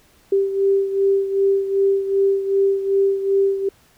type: beating tone pair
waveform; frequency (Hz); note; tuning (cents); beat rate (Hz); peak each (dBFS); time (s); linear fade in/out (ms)
sine; 392 / 394.6; G4 / G4; 0 / +11; 2.6; -16 / -22; 0.32-3.69; 5
effects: pink hiss -55 dBFS RMS until 3.97 s